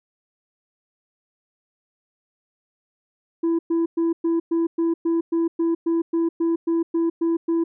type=tone bursts; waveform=sine; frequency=332.9 Hz; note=E4; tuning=17 cents sharp; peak=-15 dBFS; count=16; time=3.43-7.64 s; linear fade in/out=10 ms; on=160 ms; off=110 ms; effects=tanh soft clip ceiling -17 dBFS